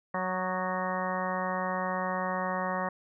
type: harmonic tone with a mistuned harmonic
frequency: 185 Hz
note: F#3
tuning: in tune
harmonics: 1 / 2 / 3 / 4 / 5 / 6 / 7 / 8 / 9 / 10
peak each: -36 / -44 / -35 / -37 / -37 / -35 / -42 / -44 / -46 / -38 dBFS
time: 0.14-2.89 s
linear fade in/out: 5 ms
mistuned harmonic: 7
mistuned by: -50 cents
effects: none